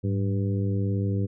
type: harmonic tone with a mistuned harmonic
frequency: 98 Hz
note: G2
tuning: in tune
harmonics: 1 / 2 / 3 / 4 / 5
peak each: -24 / -30 / -34 / -36 / -38 dBFS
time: 0.03-1.27 s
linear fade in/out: 20 ms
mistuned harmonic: 1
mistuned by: +89 cents
effects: none